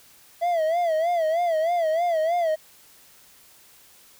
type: tone with vibrato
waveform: triangle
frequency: 664 Hz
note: E5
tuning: 12 cents sharp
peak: -18 dBFS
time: 0.41-2.56 s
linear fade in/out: 20 ms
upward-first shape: sine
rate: 3.2 Hz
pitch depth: 110 cents each way
effects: white hiss -53 dBFS RMS until 4.19 s